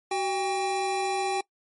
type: tone pair together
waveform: square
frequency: 376.9 / 797.2 Hz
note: F#4 / G5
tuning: +32 / +29 cents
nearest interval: octave + minor second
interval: 1297 cents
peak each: -30 / -28 dBFS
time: 0.11-1.41 s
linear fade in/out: 5 ms
effects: noise-tail reverb RT60 0.1 s tail -22 dB re dry + MP3 48 kbps